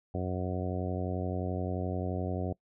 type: harmonic tone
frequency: 91.5 Hz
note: F#2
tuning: 19 cents flat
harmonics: 1 / 2 / 3 / 4 / 5 / 6 / 7 / 8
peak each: -34 / -37 / -39 / -40 / -41 / -42 / -42 / -43 dBFS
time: 0.14-2.53 s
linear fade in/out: 5 ms
effects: noise-tail reverb RT60 0.1 s tail -23 dB re dry